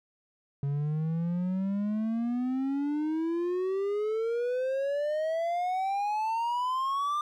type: exponential sweep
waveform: triangle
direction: up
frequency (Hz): 138.59 to 1203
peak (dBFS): -25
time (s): 0.63-7.21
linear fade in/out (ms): 2
effects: none